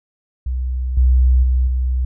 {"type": "tone with level steps", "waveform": "sine", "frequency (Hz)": 63.3, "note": "B1", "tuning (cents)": 43, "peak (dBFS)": [-18, -9, -12, -15], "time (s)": [0.46, 2.05], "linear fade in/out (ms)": 5, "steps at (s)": [0.97, 1.43, 1.67], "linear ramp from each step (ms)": 5, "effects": []}